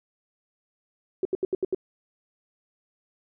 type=tone bursts; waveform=sine; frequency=375.3 Hz; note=F#4; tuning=25 cents sharp; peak=-21 dBFS; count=6; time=1.23-1.747 s; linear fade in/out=2 ms; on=22 ms; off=77 ms; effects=none